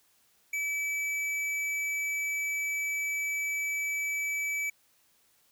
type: tone with tanh clipping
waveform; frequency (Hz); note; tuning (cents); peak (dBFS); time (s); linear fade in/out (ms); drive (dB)
triangle; 2300; D7; -37; -31; 0.53-4.7; 5; 17
effects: white hiss -67 dBFS RMS until 5.51 s